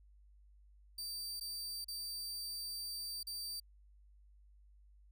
sawtooth tone with dropouts, 4649 Hz, D8, 18 cents flat, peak -38 dBFS, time 0.98-3.6 s, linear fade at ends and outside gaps 5 ms, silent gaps 1.399-1.409 / 1.845-1.882 / 3.231-3.269 s, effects added 50 Hz sine -60 dBFS peak until 5.11 s

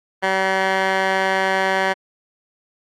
15% pulse tone with band-pass filter, 190.9 Hz, G3, 46 cents flat, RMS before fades -19 dBFS, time 0.22-1.94 s, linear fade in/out 20 ms, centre 1400 Hz, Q 1.4, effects Opus 32 kbps

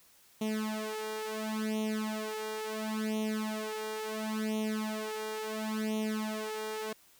sawtooth tone with flanger, 216.7 Hz, A3, 26 cents flat, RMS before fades -35 dBFS, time 0.41-6.93 s, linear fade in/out 5 ms, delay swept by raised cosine 0.31 to 2.51 ms, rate 0.72 Hz, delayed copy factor +1, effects white hiss -62 dBFS RMS until 7.19 s

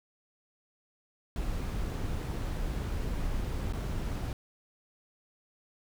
brown noise with dropouts, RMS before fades -33 dBFS, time 1.36-4.33 s, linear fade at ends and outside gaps 1 ms, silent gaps 3.725-3.734 s, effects none

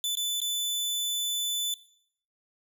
sawtooth tone with dropouts, 3500 Hz, A7, 10 cents flat, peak -24 dBFS, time 0.04-1.74 s, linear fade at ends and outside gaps 1 ms, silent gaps 0.153-0.171 / 0.403-0.416 s, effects noise-tail reverb RT60 0.6 s tail -17 dB re dry

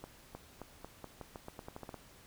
accelerating click train, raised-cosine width 1 ms, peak -30 dBFS, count 14, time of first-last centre 0.04-1.943 s, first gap 310 ms, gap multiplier 0.86, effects pink hiss -59 dBFS RMS until 2.26 s

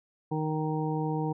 harmonic tone, 155.56 Hz, D#3, in tune, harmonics 1 / 2 / 3 / 5 / 6, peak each -30 / -33 / -35 / -37 / -38 dBFS, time 0.31-1.33 s, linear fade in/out 10 ms, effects none

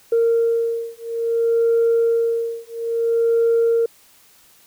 sine beating tone pair, 461.6 / 462.19 Hz, A#4 / A#4, -17 / -15 cents, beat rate 0.59 Hz, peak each -18 dBFS, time 0.12-3.86 s, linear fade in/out 5 ms, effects tanh soft clip ceiling -10 dBFS + white hiss -52 dBFS RMS until 4.66 s

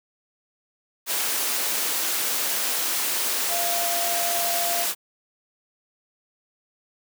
sine tone in noise, 690 Hz, F5, 21 cents flat, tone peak -27 dBFS, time 3.48-4.87 s, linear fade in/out 50 ms, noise white, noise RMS -25 dBFS, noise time 1.06-4.95 s, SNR -5 dB, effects high-pass 300 Hz 12 dB/octave

